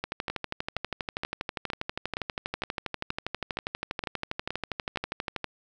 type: two click trains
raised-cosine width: 0.3 ms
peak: -15 / -14 dBFS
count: 11 / 68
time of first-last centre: 0.3-4.973 / 0.04-5.443 s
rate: 2.14 / 12.4 Hz
effects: none